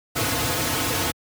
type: noise with comb filter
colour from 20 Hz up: pink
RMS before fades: -23 dBFS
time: 0.15-1.12 s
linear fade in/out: 20 ms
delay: 5.1 ms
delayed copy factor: -0.95
effects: high-pass 100 Hz 12 dB/octave